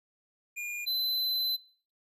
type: tone pair in turn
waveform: square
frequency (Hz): 2422 / 4039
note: D#7 / B7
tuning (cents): -47 / +38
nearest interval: major sixth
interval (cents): 885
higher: second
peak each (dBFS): -35 / -28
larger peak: second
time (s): 0.56-0.86 / 0.86-1.57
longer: second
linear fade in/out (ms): 20
effects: noise-tail reverb RT60 0.5 s tail -24 dB re dry + resampled to 32000 Hz